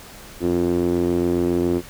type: tone with band-pass filter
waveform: sawtooth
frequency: 87.31 Hz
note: F2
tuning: in tune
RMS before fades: -20 dBFS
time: 0.4-1.82 s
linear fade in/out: 50 ms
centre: 330 Hz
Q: 3.7
effects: pink hiss -41 dBFS RMS until 1.89 s